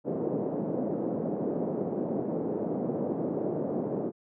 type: band-pass noise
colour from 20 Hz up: white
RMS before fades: -31 dBFS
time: 0.04-4.12 s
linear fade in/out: 50 ms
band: 160 to 520 Hz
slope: 24 dB/octave
effects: none